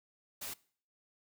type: noise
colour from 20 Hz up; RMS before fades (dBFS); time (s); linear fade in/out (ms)
white; -42; 0.41-0.54; 10
effects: noise-tail reverb RT60 0.5 s tail -22 dB re dry